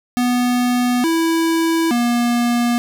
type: tone with pitch steps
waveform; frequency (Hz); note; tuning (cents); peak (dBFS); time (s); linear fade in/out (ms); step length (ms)
square; 246.1 / 328.8 / 239.1; B3 / E4 / A#3; -6 / -4 / +44; -15; 0.17-2.78; 0; 870
effects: 8-bit